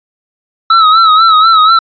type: tone with vibrato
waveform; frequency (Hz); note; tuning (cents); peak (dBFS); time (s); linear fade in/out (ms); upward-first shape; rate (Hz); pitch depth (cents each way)
square; 1300; E6; -24; -4; 0.7-1.79; 5; sine; 4.1; 68
effects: resampled to 11025 Hz